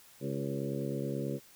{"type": "harmonic tone with a mistuned harmonic", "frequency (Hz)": 69.3, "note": "C#2", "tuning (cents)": 0, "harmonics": [2, 3, 4, 5, 6, 7, 8], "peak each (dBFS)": [-37, -39, -40, -41, -42, -42, -43], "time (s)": [0.2, 1.4], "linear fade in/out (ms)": 50, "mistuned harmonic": 6, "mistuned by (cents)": -31, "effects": ["white hiss -58 dBFS RMS until 1.55 s"]}